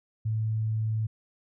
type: tone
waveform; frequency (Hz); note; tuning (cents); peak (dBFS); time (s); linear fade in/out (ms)
sine; 109.8; A2; -3; -25; 0.25-1.07; 10
effects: none